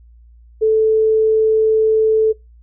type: tone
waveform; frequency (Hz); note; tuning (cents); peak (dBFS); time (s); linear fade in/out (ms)
sine; 438.3; A4; -7; -10; 0.61-2.33; 20
effects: noise-tail reverb RT60 0.2 s tail -22 dB re dry + added 58 Hz sine -42 dBFS peak until 2.62 s